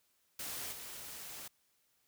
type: noise with level steps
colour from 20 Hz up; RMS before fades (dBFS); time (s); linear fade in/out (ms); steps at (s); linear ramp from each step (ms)
white; -42 / -47; 0.39-1.48; 5; 0.72; 10
effects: white hiss -75 dBFS RMS until 2.07 s